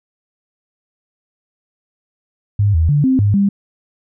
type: tone with pitch steps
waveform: sine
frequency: 102.2 / 80.8 / 145.8 / 261.5 / 102.4 / 199.5 Hz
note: G#2 / E2 / D3 / C4 / G#2 / G3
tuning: -27 / -34 / -12 / -1 / -24 / +31 cents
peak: -10 dBFS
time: 2.59-3.49 s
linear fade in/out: 5 ms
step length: 150 ms
effects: none